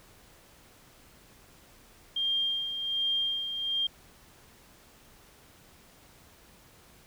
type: tone with tremolo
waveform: sine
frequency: 3200 Hz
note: G7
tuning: 35 cents sharp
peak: -25 dBFS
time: 2.16-3.87 s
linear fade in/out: 5 ms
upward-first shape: sine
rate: 1.3 Hz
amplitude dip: 55%
effects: pink hiss -57 dBFS RMS until 7.06 s